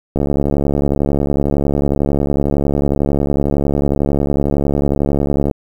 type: click train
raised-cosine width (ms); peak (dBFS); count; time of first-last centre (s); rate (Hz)
2; -3; 381; 0.16-5.512; 71
effects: 7-bit